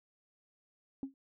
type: tone with exponential decay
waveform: sine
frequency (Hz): 270.4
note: C#4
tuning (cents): -43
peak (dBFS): -30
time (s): 1.03-1.14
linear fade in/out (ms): 1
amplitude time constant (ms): 23
effects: tanh soft clip ceiling -31 dBFS